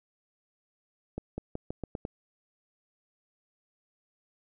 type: accelerating click train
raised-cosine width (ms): 2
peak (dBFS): -21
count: 7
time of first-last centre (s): 1.18-2.051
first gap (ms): 200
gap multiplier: 0.87
effects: none